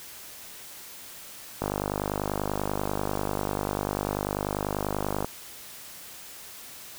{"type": "click train", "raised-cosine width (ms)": 1, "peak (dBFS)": -13, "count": 183, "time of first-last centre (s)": [1.62, 5.245], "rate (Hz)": 50.2, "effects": ["white hiss -44 dBFS RMS until 6.98 s"]}